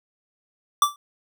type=tone with exponential decay; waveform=square; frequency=1166 Hz; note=D6; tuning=13 cents flat; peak=-12 dBFS; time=0.82-0.96 s; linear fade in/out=2 ms; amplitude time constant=30 ms; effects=none